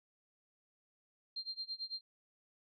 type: tone with tremolo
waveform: sine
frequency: 4180 Hz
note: C8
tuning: 2 cents flat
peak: -37 dBFS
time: 1.36-2.01 s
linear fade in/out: 5 ms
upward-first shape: sine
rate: 9 Hz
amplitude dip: 95%
effects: none